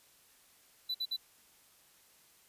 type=tone bursts; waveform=triangle; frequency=3983 Hz; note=B7; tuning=14 cents sharp; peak=-31 dBFS; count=3; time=0.89-1.166 s; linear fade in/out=10 ms; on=56 ms; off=54 ms; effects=white hiss -64 dBFS RMS until 2.48 s + resampled to 32000 Hz